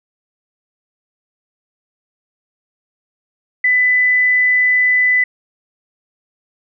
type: tone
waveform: sine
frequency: 1998 Hz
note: B6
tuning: 20 cents sharp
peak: -10 dBFS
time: 3.64-5.24 s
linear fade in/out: 5 ms
effects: none